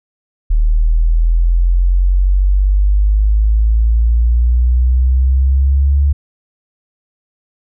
sine exponential sweep, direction up, 38.19 to 71.4 Hz, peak -8 dBFS, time 0.5-6.13 s, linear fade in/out 10 ms, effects none

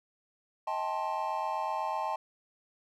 triangle chord, A half-diminished seventh, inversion second, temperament just, 633.6 / 792 / 880 / 1056 Hz, Eb5 / G5 / A5 / C6, +31 / +18 / 0 / +16 cents, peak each -36 / -35 / -32 / -35 dBFS, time 0.67-2.16 s, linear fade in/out 5 ms, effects none

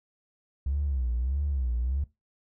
triangle tone with vibrato, 65.41 Hz, C2, in tune, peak -22 dBFS, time 0.66-2.04 s, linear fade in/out 5 ms, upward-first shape sine, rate 1.6 Hz, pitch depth 180 cents each way, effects noise-tail reverb RT60 0.2 s tail -20 dB re dry + tanh soft clip ceiling -22 dBFS

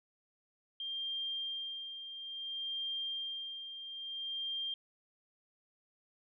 sine tone with tremolo, 3190 Hz, G7, 30 cents sharp, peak -35 dBFS, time 0.8-4.74 s, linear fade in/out 2 ms, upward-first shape sine, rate 0.59 Hz, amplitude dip 60%, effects none

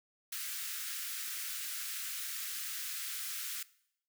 white high-pass noise, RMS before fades -40 dBFS, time 0.32-3.63 s, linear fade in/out 5 ms, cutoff 1300 Hz, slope 48 dB/octave, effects noise-tail reverb RT60 0.7 s tail -20 dB re dry

